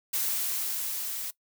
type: noise with level ramp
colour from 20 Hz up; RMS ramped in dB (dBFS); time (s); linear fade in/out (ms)
blue; -28 to -35; 0.13-1.31; 10
effects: noise-tail reverb RT60 0.1 s tail -20 dB re dry